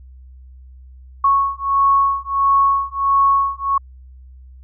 sine beating tone pair, 1104 / 1105.5 Hz, C#6 / C#6, -7 / -5 cents, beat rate 1.5 Hz, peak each -16 dBFS, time 1.24-3.78 s, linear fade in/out 5 ms, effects added 64 Hz sine -38 dBFS peak until 4.63 s

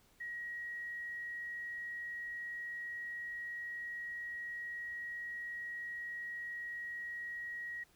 sine tone, 1900 Hz, A#6, 33 cents sharp, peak -40 dBFS, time 0.2-7.84 s, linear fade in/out 10 ms, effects pink hiss -68 dBFS RMS until 7.95 s

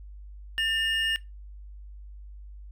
triangle tone pair together, 1794 / 2848 Hz, A6 / F7, +33 / +33 cents, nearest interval minor sixth, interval 800 cents, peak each -26 / -25 dBFS, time 0.58-1.16 s, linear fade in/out 0 ms, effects noise-tail reverb RT60 0.2 s tail -20 dB re dry + added 50 Hz sine -41 dBFS peak until 2.71 s

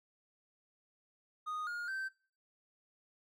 triangle tone with pitch steps, 1239 / 1426 / 1553 Hz, D#6 / F6 / G6, -8 / +36 / -17 cents, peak -35 dBFS, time 1.46-2.09 s, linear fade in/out 20 ms, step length 210 ms, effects noise-tail reverb RT60 0.4 s tail -21 dB re dry

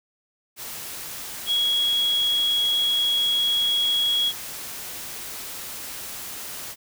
sine tone in noise, 3322 Hz, G#7, in tune, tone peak -19 dBFS, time 1.46-4.33 s, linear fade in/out 50 ms, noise white, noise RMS -35 dBFS, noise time 0.56-6.76 s, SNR +13 dB, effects none

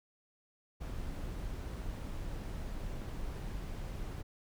brown noise, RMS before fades -40 dBFS, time 0.8-4.23 s, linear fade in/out 20 ms, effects none

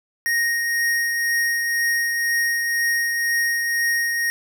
square tone with tremolo, 1866 Hz, A#6, 1 cent sharp, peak -18 dBFS, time 0.26-4.3 s, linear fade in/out 0 ms, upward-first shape triangle, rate 2 Hz, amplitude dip 35%, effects none

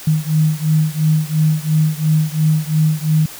sine beating tone pair, 154.4 / 157.3 Hz, D#3 / D#3, -13 / +19 cents, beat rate 2.9 Hz, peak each -15 / -16 dBFS, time 0.07-3.26 s, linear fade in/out 5 ms, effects white hiss -34 dBFS RMS until 3.39 s

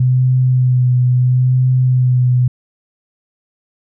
sine tone with vibrato, 126.6 Hz, B2, 43 cents sharp, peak -9 dBFS, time 0-2.48 s, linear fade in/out 5 ms, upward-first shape sine, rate 0.74 Hz, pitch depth 22 cents each way, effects none

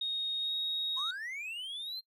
sine tone with pitch glide, 3729 to 3764 Hz, A#7 to A#7, 0 to +16 cents, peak -30 dBFS, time 0.01-1.11 s, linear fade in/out 5 ms, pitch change +16 cents, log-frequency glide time 0.39-0.53 s
triangle linear sweep, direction up, 987 to 4209 Hz, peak -36 dBFS, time 0.96-2.01 s, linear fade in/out 20 ms
effects noise-tail reverb RT60 0.1 s tail -19 dB re dry + tanh soft clip ceiling -26 dBFS

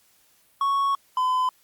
triangle tone pair in turn, 1108.7 / 1015.7 Hz, C#6 / B5, 0 / +48 cents, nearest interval major second, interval 152 cents, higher first, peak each -18 dBFS, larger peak neither, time 0.61-0.95 / 1.17-1.49 s, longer first, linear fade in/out 2 ms, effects white hiss -61 dBFS RMS until 1.63 s + Opus 48 kbps

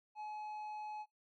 square tone with low-pass filter, 849 Hz, G#5, 38 cents sharp, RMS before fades -45 dBFS, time 0.15-1.06 s, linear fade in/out 50 ms, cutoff 2100 Hz, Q 0.53, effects noise-tail reverb RT60 0.2 s tail -26 dB re dry

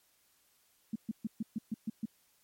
sine tone bursts, 220 Hz, A3, in tune, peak -31 dBFS, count 8, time 0.93-2.056 s, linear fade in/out 5 ms, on 27 ms, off 130 ms, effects white hiss -70 dBFS RMS until 2.43 s + MP3 64 kbps

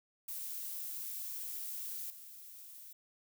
violet noise with level steps, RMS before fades -42 / -52 dBFS, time 0.28-2.93 s, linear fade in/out 5 ms, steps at 2.1 s, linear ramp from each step 2 ms, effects none

